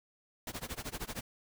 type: noise with tremolo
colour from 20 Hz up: pink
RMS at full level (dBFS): -38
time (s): 0.47-1.21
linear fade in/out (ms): 2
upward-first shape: sine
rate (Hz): 13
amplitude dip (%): 95
effects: none